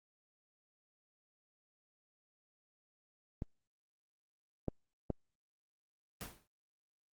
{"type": "clicks", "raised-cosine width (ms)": 2, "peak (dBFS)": -21, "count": 3, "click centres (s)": [3.421, 4.683, 5.103]}
{"type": "noise with exponential decay", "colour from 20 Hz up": "pink", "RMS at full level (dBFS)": -40, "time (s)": [6.21, 6.47], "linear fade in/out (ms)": 0, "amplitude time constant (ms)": 56}
{"effects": ["Opus 24 kbps"]}